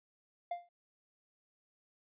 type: tone with exponential decay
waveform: triangle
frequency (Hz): 698.5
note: F5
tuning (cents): 0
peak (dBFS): -30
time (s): 0.51-0.69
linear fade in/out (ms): 5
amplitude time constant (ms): 39
effects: resampled to 8000 Hz